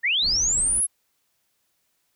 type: linear sweep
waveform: sine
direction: up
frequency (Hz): 1759 to 11050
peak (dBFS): -19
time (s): 0.03-0.87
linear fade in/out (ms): 20
type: noise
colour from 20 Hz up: brown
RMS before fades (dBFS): -36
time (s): 0.22-0.81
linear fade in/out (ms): 10
effects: white hiss -71 dBFS RMS until 2.15 s